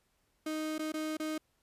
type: tone with dropouts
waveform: 35% pulse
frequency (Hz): 311.1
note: D#4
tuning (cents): 0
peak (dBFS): -32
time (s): 0.46-1.38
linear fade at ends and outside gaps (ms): 5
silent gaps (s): 0.782-0.792 / 0.921-0.939 / 1.17-1.198
effects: pink hiss -75 dBFS RMS until 1.62 s + resampled to 32000 Hz